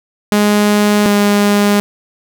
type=tone pair in turn; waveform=sawtooth; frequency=207.7 / 204.6 Hz; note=G#3 / G#3; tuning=0 / -26 cents; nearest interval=unison; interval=26 cents; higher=first; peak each=-5 dBFS; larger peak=neither; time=0.32-1.06 / 1.06-1.8 s; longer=neither; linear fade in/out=0 ms; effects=none